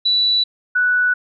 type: tone pair in turn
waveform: sine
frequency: 3951 / 1480 Hz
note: B7 / F#6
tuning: 0 / 0 cents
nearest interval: octave + perfect fourth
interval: 1700 cents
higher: first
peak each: -13 dBFS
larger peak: neither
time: 0.05-0.44 / 0.75-1.14 s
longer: neither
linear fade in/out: 10 ms
effects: none